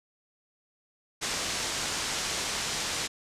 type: low-pass noise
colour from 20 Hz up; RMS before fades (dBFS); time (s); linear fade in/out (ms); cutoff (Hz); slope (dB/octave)
white; -32; 1.21-3.08; 20; 7500; 24
effects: resampled to 32000 Hz